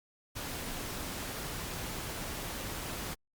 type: noise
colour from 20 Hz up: pink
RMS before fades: -39 dBFS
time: 0.35-3.15 s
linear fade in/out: 20 ms
effects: Opus 48 kbps